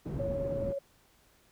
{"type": "low-pass noise", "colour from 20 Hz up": "white", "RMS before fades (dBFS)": -37, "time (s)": [0.05, 0.73], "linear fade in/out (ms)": 10, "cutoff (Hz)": 230, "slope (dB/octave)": 12}
{"type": "tone with tremolo", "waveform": "sine", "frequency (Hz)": 554.4, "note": "C#5", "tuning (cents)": 0, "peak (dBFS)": -30, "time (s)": [0.19, 0.79], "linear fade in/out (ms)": 10, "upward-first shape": "triangle", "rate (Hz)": 19, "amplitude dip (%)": 35}
{"effects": ["pink hiss -65 dBFS RMS until 1.51 s"]}